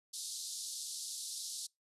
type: band-pass noise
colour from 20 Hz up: pink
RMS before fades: -43 dBFS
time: 0.13-1.67 s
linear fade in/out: 10 ms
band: 3900 to 11000 Hz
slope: 48 dB/octave
effects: noise-tail reverb RT60 0.2 s tail -26 dB re dry + resampled to 32000 Hz